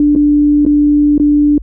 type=tone with dropouts; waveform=sine; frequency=293.7 Hz; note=D4; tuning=in tune; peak=-6 dBFS; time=0-1.58 s; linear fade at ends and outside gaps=2 ms; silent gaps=0.152-0.16 / 0.652-0.663 / 1.18-1.198 s; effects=added 50 Hz sine -24 dBFS peak until 1.62 s